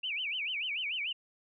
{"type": "tone with vibrato", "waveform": "sine", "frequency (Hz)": 2625, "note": "E7", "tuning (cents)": -8, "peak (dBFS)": -32, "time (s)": [0.03, 1.13], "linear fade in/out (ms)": 10, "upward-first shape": "sine", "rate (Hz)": 6.8, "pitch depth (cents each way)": 280, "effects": []}